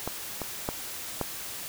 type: clicks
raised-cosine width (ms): 1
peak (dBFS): -16 / -18 / -14 / -13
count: 4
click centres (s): 0.076 / 0.417 / 0.689 / 1.213
effects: white hiss -38 dBFS RMS until 1.68 s